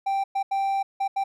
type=tone bursts at uneven times; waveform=triangle; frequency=784 Hz; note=G5; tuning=in tune; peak=-20 dBFS; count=5; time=0.06-0.24 / 0.35-0.43 / 0.51-0.83 / 1-1.08 / 1.16-1.24 s; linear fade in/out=10 ms; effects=none